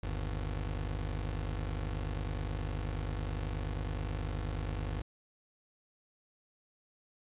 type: tone pair together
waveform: 25% pulse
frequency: 50.02 / 79.4 Hz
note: G1 / D#2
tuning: +36 / +36 cents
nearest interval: minor sixth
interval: 800 cents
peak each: -31 / -37 dBFS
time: 0.03-5.02 s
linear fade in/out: 5 ms
effects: resampled to 8000 Hz